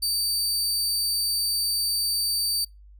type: tone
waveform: sawtooth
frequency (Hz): 4616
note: D8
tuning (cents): -31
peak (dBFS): -20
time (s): 0.02-2.65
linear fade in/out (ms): 10
effects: noise-tail reverb RT60 0.2 s tail -25 dB re dry + added 50 Hz sine -46 dBFS peak until 2.99 s